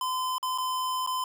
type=tone with dropouts; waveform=square; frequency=1023 Hz; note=C6; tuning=39 cents flat; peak=-28 dBFS; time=0.01-1.24 s; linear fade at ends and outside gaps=2 ms; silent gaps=0.382-0.428 / 0.578-0.583 / 1.064-1.073 s; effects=none